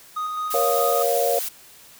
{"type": "tone with tremolo", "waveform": "triangle", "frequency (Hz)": 1244.5, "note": "D#6", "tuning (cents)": 0, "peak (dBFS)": -22, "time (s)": [0.16, 1.03], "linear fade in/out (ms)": 10, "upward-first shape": "square", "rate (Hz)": 4.7, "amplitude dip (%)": 25}
{"type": "noise", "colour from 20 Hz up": "blue", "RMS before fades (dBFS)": -28, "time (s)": [0.5, 1.49], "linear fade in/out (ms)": 10}
{"type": "chord", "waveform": "sine", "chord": "Bb minor", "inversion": "none", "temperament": "equal with one note detuned", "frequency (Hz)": [471.3, 554.4, 698.5], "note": ["Bb4", "Db5", "F5"], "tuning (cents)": [19, 0, 0], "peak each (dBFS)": -23, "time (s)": [0.54, 1.39], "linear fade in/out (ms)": 2}
{"effects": ["white hiss -48 dBFS RMS until 1.99 s"]}